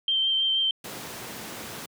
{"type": "tone with vibrato", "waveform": "sine", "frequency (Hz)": 3136, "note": "G7", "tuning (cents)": 0, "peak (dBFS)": -21, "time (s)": [0.08, 0.71], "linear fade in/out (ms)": 2, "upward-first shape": "triangle", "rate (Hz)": 6.3, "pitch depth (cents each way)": 16}
{"type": "noise", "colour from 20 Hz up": "pink", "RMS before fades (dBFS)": -37, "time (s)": [0.84, 1.86], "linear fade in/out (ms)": 5}
{"effects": ["high-pass 150 Hz 12 dB/octave"]}